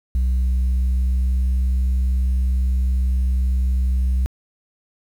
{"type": "tone with pitch glide", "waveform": "sine", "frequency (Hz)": [63, 63.73], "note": ["B1", "C2"], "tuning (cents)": [35, -45], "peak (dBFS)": -13, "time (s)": [0.15, 4.26], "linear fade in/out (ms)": 0, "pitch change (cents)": 20, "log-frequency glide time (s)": [0.42, 1.45], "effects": ["tanh soft clip ceiling -15 dBFS", "8-bit"]}